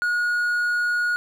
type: tone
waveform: triangle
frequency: 1446 Hz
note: F#6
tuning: 40 cents flat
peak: -18 dBFS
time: 0.02-1.16 s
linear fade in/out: 0 ms
effects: none